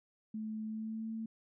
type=tone with pitch glide; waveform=sine; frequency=217.4 to 223.1 Hz; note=A3 to A3; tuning=-21 to +24 cents; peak=-37 dBFS; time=0.34-1.26 s; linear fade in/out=5 ms; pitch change=+45 cents; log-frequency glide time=0.65-1.1 s; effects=none